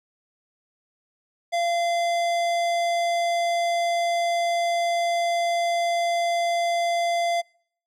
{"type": "tone with hard clipping", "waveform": "sine", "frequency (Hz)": 687, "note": "F5", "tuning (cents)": -29, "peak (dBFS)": -23, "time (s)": [1.52, 7.42], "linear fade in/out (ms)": 20, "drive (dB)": 17, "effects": ["noise-tail reverb RT60 0.6 s tail -26 dB re dry"]}